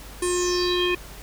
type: tone with low-pass filter sweep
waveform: square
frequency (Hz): 356.8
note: F4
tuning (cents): +37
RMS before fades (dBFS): -23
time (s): 0.22-0.95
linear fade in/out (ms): 5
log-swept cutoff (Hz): 9600 to 2600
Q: 7.8
effects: added 50 Hz sine -40 dBFS peak until 1.22 s + pink hiss -43 dBFS RMS until 1.22 s